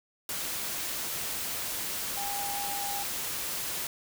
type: tone in noise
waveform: sine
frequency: 806 Hz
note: G5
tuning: 48 cents sharp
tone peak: -35 dBFS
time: 2.17-3.03 s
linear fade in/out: 2 ms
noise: white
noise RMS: -34 dBFS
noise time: 0.29-3.87 s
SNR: -4 dB
effects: none